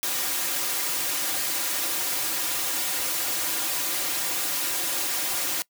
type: noise with comb filter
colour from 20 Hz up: white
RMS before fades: -27 dBFS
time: 0.03-5.62 s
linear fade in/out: 0 ms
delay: 4.6 ms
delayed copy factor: -0.9
effects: noise-tail reverb RT60 0.1 s tail -22 dB re dry + high-pass 200 Hz 12 dB/octave